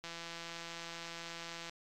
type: click train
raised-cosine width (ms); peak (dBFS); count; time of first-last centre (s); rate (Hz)
0.2; -27; 279; 0.04-1.695; 168
effects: AAC 64 kbps